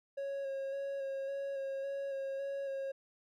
triangle tone with vibrato, 548 Hz, C#5, 20 cents flat, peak -34 dBFS, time 0.17-2.92 s, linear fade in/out 10 ms, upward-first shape square, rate 1.8 Hz, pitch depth 17 cents each way, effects none

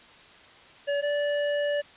square tone pair in turn, 571 / 581.7 Hz, D5 / D5, -49 / -17 cents, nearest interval unison, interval 32 cents, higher second, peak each -25 / -25 dBFS, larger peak neither, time 0.87-1.02 / 1.02-1.82 s, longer second, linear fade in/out 20 ms, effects white hiss -51 dBFS RMS until 1.96 s + resampled to 8000 Hz

